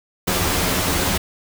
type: noise with comb filter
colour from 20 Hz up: pink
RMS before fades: -20 dBFS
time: 0.27-1.18 s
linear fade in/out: 10 ms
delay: 11 ms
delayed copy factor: +0.65
effects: none